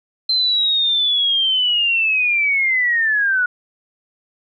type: linear sweep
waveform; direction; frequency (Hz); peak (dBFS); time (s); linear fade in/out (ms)
sine; down; 4119 to 1444; -14; 0.29-3.46; 5
effects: none